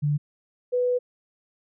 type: tone pair in turn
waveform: sine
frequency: 146.83 / 494.8 Hz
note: D3 / B4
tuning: 0 / +3 cents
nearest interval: octave + major sixth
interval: 2103 cents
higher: second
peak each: -20 dBFS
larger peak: neither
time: 0.02-0.18 / 0.72-0.99 s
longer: second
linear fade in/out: 20 ms
effects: none